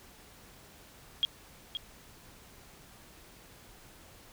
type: tone with echo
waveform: sine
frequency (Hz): 3262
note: G#7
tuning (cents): -32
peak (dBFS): -23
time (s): 1.23-1.25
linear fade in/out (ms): 0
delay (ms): 520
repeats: 1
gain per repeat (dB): -9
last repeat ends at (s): 1.77
effects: pink hiss -55 dBFS RMS until 4.32 s